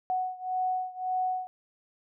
sine beating tone pair, 740 / 741.8 Hz, F#5 / F#5, 0 / +4 cents, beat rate 1.8 Hz, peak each -30 / -32 dBFS, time 0.1-1.47 s, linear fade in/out 0 ms, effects none

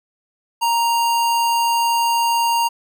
square tone, 933 Hz, A#5, 1 cent sharp, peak -16 dBFS, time 0.61-2.69 s, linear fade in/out 20 ms, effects none

